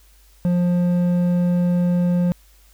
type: tone with hard clipping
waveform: sine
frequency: 176.5 Hz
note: F3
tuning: 19 cents sharp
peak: -17 dBFS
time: 0.45-2.32 s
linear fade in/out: 0 ms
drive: 6 dB
effects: added 50 Hz sine -50 dBFS peak until 2.73 s + white hiss -56 dBFS RMS until 2.73 s